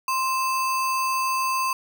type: tone with sample-and-hold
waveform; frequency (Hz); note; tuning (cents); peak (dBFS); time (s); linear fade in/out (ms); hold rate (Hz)
sine; 1046.5; C6; 0; -21; 0.08-1.73; 2; 3675
effects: none